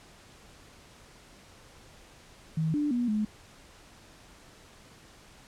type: tone with pitch steps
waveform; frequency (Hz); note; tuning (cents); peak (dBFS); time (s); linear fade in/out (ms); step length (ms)
sine; 159.2 / 295 / 242.1 / 212.8; D#3 / D4 / B3 / G#3; +40 / +8 / -34 / +42; -25; 2.57-3.25; 5; 170
effects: pink hiss -54 dBFS RMS until 5.47 s + low-pass 9000 Hz 12 dB/octave